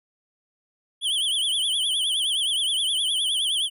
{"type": "tone with vibrato", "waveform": "square", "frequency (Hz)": 3208, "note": "G7", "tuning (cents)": 39, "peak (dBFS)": -22, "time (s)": [1.01, 3.7], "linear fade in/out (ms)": 50, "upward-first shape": "triangle", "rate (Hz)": 9.6, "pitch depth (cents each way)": 160, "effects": ["resampled to 32000 Hz"]}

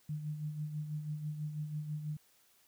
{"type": "tone with tremolo", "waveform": "sine", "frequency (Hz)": 151.3, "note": "D#3", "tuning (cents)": -48, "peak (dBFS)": -34, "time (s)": [0.09, 2.17], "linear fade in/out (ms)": 5, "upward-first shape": "sine", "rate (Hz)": 6.1, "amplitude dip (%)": 55, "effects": ["white hiss -68 dBFS RMS until 2.67 s"]}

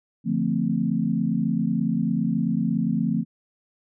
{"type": "chord", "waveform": "sine", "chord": "D minor seventh", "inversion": "none", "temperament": "equal with one note detuned", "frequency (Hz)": [146.83, 174.61, 224.8, 261.6], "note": ["D3", "F3", "A3", "C4"], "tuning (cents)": [0, 0, 37, 0], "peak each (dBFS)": [-30, -25, -24, -28], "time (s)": [0.24, 3.25], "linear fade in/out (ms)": 50, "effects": []}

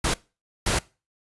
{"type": "noise bursts at uneven times", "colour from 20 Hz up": "pink", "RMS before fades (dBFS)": -23, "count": 2, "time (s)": [[0.04, 0.14], [0.66, 0.79]], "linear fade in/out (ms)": 5, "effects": ["noise-tail reverb RT60 0.3 s tail -21 dB re dry", "resampled to 24000 Hz"]}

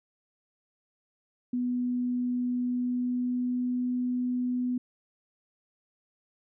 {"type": "tone with pitch glide", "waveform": "sine", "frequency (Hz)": [246.9, 248.6], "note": ["B3", "B3"], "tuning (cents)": [0, 12], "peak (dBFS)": -26, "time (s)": [1.53, 4.78], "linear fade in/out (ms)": 5, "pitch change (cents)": 12, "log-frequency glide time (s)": [2.6, 3.83], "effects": []}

